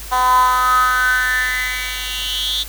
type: tone with high-pass filter sweep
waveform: 10% pulse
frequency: 252.5 Hz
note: B3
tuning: 39 cents sharp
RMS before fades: -17 dBFS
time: 0.11-2.64 s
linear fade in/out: 20 ms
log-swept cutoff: 870 to 3600 Hz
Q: 8.3
effects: added 50 Hz sine -32 dBFS peak until 2.68 s + white hiss -34 dBFS RMS until 2.68 s